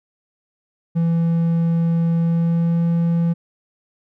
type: tone with pitch glide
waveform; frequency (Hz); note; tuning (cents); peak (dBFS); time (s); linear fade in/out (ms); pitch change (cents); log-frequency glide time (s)
triangle; 167 to 168.65; E3 to E3; +23 to +40; -13; 0.95-3.34; 20; +17; 2.18-2.85
effects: none